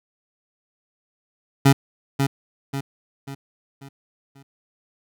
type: tone with echo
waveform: 25% pulse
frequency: 137.8 Hz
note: C#3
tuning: 10 cents flat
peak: -7 dBFS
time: 1.65-1.73 s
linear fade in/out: 10 ms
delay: 540 ms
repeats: 5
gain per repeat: -7 dB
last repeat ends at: 4.43 s
effects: none